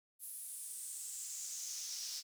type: noise with high-pass filter sweep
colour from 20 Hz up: brown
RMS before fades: -45 dBFS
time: 0.19-2.23 s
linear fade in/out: 50 ms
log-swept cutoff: 11000 to 5100 Hz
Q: 3.9
effects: none